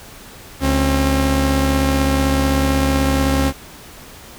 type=tone pair together; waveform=sawtooth; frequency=71 / 268.1 Hz; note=C#2 / C4; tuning=+42 / +42 cents; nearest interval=octave + major seventh; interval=2300 cents; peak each=-13 dBFS; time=0.6-3.53 s; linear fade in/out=50 ms; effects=pink hiss -39 dBFS RMS until 4.38 s